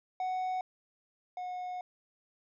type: tone pair in turn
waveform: triangle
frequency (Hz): 742 / 727.1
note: F#5 / F#5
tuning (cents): +5 / -30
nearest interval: unison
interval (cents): 35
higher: first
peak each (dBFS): -29 / -34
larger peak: first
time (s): 0.2-0.61 / 1.37-1.81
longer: second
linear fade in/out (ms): 2
effects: resampled to 16000 Hz